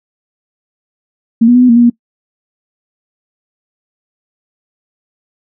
sine tone with pitch steps, 228.9 / 242.6 / 248.5 / 250.8 / 233 / 239.5 / 237.9 Hz, A#3 / B3 / B3 / B3 / A#3 / A#3 / A#3, -31 / -31 / +11 / +27 / -1 / +47 / +35 cents, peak -3 dBFS, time 1.41-1.9 s, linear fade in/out 10 ms, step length 70 ms, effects noise-tail reverb RT60 0.1 s tail -22 dB re dry

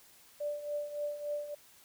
sine tone with tremolo, 587.3 Hz, D5, in tune, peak -31 dBFS, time 0.4-1.55 s, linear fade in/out 10 ms, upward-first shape triangle, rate 3.5 Hz, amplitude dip 75%, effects white hiss -60 dBFS RMS until 1.84 s

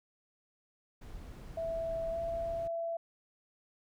brown noise, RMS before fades -46 dBFS, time 1.01-2.68 s, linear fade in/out 10 ms
sine tone with pitch glide, 659.3 to 669.3 Hz, E5 to E5, 0 to +26 cents, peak -33 dBFS, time 1.57-2.97 s, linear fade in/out 5 ms, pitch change +26 cents, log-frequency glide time 2.11-2.17 s
effects none

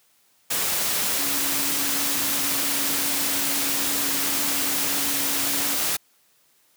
sine tone in noise, 280.6 Hz, C#4, 21 cents sharp, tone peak -35 dBFS, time 1.18-5.77 s, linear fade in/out 10 ms, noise white, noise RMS -24 dBFS, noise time 0.5-5.97 s, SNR -14 dB, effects white hiss -62 dBFS RMS until 6.76 s + high-pass 100 Hz 12 dB/octave

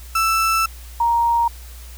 35% pulse / sine tone pair in turn, 1324 / 936.2 Hz, E6 / A#5, +7 / +7 cents, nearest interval tritone, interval 600 cents, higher first, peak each -14 dBFS, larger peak neither, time 0.15-0.66 / 1-1.48 s, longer first, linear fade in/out 5 ms, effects added 60 Hz sine -35 dBFS peak until 1.97 s + white hiss -44 dBFS RMS until 1.97 s

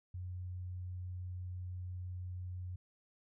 sine tone, 90.6 Hz, F#2, 36 cents flat, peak -40 dBFS, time 0.14-2.76 s, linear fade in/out 5 ms, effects none

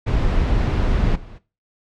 brown noise with level steps, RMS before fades -18 / -37 dBFS, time 0.06-1.39 s, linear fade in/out 20 ms, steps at 1.15 s, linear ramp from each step 10 ms, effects noise-tail reverb RT60 0.3 s tail -17 dB re dry + low-pass 4000 Hz 12 dB/octave

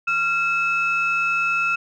sine tone pair together, 1380 / 2605 Hz, F6 / E7, -21 / -21 cents, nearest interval major seventh, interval 1100 cents, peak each -20 dBFS, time 0.07-1.76 s, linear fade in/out 10 ms, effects tanh soft clip ceiling -13 dBFS

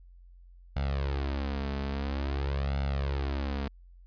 sawtooth tone with flanger, 69.2 Hz, C#2, 2 cents flat, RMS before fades -31 dBFS, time 0.76-3.68 s, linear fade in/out 5 ms, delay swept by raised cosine 1.4 to 4.6 ms, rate 0.49 Hz, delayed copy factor +0.75, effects added 44 Hz sine -50 dBFS peak until 4.06 s + resampled to 11025 Hz

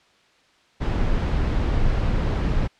brown noise, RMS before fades -21 dBFS, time 0.8-2.68 s, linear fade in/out 20 ms, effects white hiss -58 dBFS RMS until 2.79 s + low-pass 4000 Hz 12 dB/octave

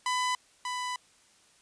sawtooth tone pair in turn, 1001 / 996 Hz, B5 / B5, +23 / +14 cents, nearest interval unison, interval 9 cents, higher first, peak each -23 / -28 dBFS, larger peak first, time 0.06-0.35 / 0.65-0.96 s, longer second, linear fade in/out 2 ms, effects white hiss -62 dBFS RMS until 1.61 s + resampled to 22050 Hz

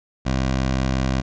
15% pulse tone, 65.4 Hz, C2, in tune, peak -13 dBFS, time 0.25-1.22 s, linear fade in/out 20 ms, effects resampled to 16000 Hz

